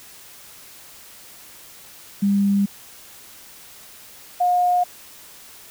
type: tone pair in turn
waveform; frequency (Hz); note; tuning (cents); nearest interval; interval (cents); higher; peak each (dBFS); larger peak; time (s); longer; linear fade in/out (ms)
sine; 200 / 716; G3 / F5; +35 / +43; octave + minor seventh; 2208; second; -15; neither; 2.22-2.66 / 4.4-4.84; neither; 10
effects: white hiss -44 dBFS RMS until 5.7 s